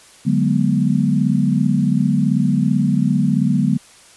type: chord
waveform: sine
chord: G# half-diminished seventh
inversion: second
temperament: equal with one note detuned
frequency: 146.83 / 185 / 207.7 / 243 Hz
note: D3 / F#3 / G#3 / B3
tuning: 0 / 0 / 0 / -28 cents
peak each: -19 dBFS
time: 0.25-3.78 s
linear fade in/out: 20 ms
effects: white hiss -46 dBFS RMS until 4.16 s + resampled to 24000 Hz